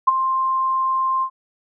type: tone with ADSR envelope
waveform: sine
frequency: 1052 Hz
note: C6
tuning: 9 cents sharp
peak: -7 dBFS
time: 0.07-1.3 s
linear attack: 12 ms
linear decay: 21 ms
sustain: -10 dB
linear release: 76 ms
effects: none